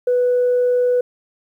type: tone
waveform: sine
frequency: 493.9 Hz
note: B4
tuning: in tune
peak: -12 dBFS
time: 0.07-1.01 s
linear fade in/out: 5 ms
effects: tanh soft clip ceiling -10 dBFS + 9-bit